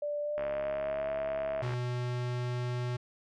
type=tone with pitch glide; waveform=sine; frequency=587.3 to 644.2 Hz; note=D5 to E5; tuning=0 to -40 cents; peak=-31 dBFS; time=0.02-1.62 s; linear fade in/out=5 ms; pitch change=+160 cents; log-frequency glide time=0.21-1.11 s
type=click train; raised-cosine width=0.5 ms; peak=-25 dBFS; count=95; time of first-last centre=0.38-1.736 s; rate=69.3 Hz
type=tone; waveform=square; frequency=123.1 Hz; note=B2; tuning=5 cents flat; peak=-32 dBFS; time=1.62-2.97 s; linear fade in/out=10 ms
effects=low-pass 5000 Hz 12 dB/octave